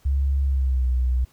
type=tone with pitch glide; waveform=sine; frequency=68.7 to 62.64 Hz; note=C#2 to B1; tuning=-15 to +25 cents; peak=-18 dBFS; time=0.05-1.25 s; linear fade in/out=10 ms; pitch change=-160 cents; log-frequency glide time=0.44-0.88 s; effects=pink hiss -59 dBFS RMS until 1.32 s